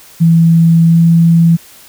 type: tone with pitch glide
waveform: sine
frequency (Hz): 165.7 to 167.05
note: E3 to E3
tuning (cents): +9 to +23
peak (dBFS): -4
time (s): 0.2-1.57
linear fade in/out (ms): 20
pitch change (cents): +14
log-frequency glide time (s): 0.87-0.99
effects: white hiss -39 dBFS RMS until 1.88 s